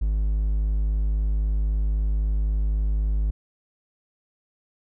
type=tone; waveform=triangle; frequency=51.9 Hz; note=G#1; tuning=in tune; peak=-18 dBFS; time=0.01-3.31 s; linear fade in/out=10 ms; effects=none